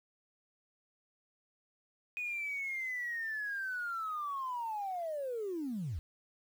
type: linear sweep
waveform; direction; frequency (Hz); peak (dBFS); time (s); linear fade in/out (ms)
sine; down; 2488 to 66.2; -34; 2.17-5.99; 0
effects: tanh soft clip ceiling -31 dBFS + 10-bit